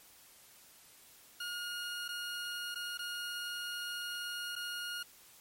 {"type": "tone with dropouts", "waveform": "20% pulse", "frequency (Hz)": 1430, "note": "F6", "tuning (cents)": 41, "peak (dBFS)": -33, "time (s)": [1.4, 5.03], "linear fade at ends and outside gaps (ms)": 5, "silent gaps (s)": [[2.081, 2.088], [2.746, 2.756], [2.975, 2.99], [4.555, 4.561]], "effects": ["white hiss -59 dBFS RMS until 5.4 s", "MP3 64 kbps"]}